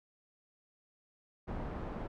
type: low-pass noise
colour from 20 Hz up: pink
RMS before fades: -40 dBFS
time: 1.47-2.08 s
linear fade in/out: 20 ms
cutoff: 1000 Hz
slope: 12 dB/octave
effects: none